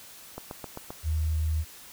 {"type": "click train", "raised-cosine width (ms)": 1, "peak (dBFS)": -22, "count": 5, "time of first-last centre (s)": [0.38, 0.905], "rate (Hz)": 7.62}
{"type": "tone", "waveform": "sine", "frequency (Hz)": 78.5, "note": "D#2", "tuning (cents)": 16, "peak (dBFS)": -24, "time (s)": [1.03, 1.65], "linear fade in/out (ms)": 50}
{"effects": ["white hiss -48 dBFS RMS until 1.92 s"]}